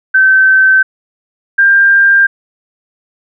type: tone pair in turn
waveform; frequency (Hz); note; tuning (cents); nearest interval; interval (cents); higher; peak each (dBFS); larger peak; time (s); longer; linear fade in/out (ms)
sine; 1541 / 1593.5; G6 / G6; -30 / +28; minor second; 58; second; -4; neither; 0.14-0.83 / 1.58-2.27; neither; 10
effects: none